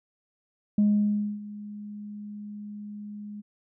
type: tone with ADSR envelope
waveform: sine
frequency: 207.7 Hz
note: G#3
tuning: in tune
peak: -16 dBFS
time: 0.78-3.42 s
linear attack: 4 ms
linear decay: 610 ms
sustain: -20 dB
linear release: 23 ms
effects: tanh soft clip ceiling -15 dBFS